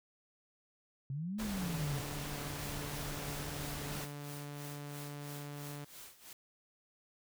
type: exponential two-way sweep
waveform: sine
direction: up then down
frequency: 130 to 221.4 to 130 Hz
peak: -36 dBFS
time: 1.1-2.01 s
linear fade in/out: 2 ms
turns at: 1.4 s
type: noise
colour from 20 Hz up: pink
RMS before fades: -43 dBFS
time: 1.38-4.06 s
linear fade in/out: 20 ms
type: tone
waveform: sawtooth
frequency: 144.9 Hz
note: D3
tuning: 23 cents flat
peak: -39 dBFS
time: 1.61-5.85 s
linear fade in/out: 10 ms
type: noise with tremolo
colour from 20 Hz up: white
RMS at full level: -50 dBFS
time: 2.59-6.33 s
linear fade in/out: 2 ms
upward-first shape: sine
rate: 3 Hz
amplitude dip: 80%
effects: none